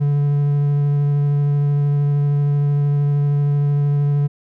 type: tone with vibrato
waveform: triangle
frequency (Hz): 144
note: D3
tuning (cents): -34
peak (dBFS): -12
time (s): 0-4.28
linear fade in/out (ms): 20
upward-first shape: triangle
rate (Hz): 13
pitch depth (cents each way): 12
effects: none